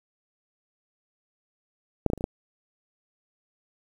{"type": "clicks", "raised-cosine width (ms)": 2, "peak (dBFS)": [-7, -14, -10, -27, -20, -10], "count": 6, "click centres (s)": [2.063, 2.101, 2.134, 2.177, 2.209, 2.241], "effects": ["8-bit"]}